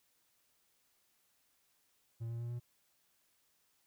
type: tone with pitch steps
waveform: triangle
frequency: 115 / 116.81 / 118.64 / 120.51 Hz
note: A#2 / A#2 / A#2 / B2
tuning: -23 / +4 / +31 / -42 cents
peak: -36 dBFS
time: 2.2-2.6 s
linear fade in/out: 20 ms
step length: 100 ms
effects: white hiss -75 dBFS RMS until 3.86 s